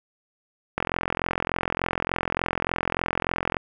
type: click train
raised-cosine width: 0.5 ms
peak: -8 dBFS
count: 122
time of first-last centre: 0.78-3.568 s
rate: 43.4 Hz
effects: none